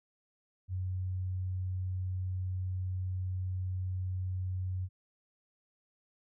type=tone; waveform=sine; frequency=92.5 Hz; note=F#2; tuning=in tune; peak=-32 dBFS; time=0.68-4.89 s; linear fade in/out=50 ms; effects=none